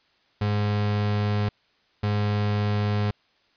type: tone pair in turn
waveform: 35% pulse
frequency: 103.83 / 103.83 Hz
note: G#2 / G#2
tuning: 0 / 0 cents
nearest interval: unison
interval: 0 cents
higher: neither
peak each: -20 dBFS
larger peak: neither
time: 0.41-1.49 / 2.03-3.11 s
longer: neither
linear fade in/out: 5 ms
effects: white hiss -64 dBFS RMS until 3.56 s + resampled to 11025 Hz